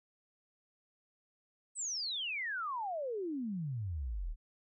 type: exponential sweep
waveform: sine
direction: down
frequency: 8370 to 34.17 Hz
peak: -35 dBFS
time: 1.75-4.36 s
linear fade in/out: 50 ms
effects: none